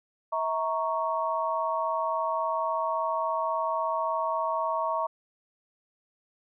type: chord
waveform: sine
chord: A# diminished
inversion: second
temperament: equal with one note detuned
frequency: 646.8 / 932.3 / 1108.7 Hz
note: E5 / A#5 / C#6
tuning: -33 / 0 / 0 cents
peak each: -30 dBFS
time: 0.32-5.07 s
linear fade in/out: 10 ms
effects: none